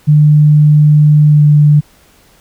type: tone with pitch glide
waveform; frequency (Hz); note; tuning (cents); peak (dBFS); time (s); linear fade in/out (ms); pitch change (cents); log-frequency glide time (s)
sine; 150 to 148.45; D3 to D3; +37 to +19; -3; 0.07-1.81; 20; -18; 1.3-1.41
effects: pink hiss -47 dBFS RMS until 2.4 s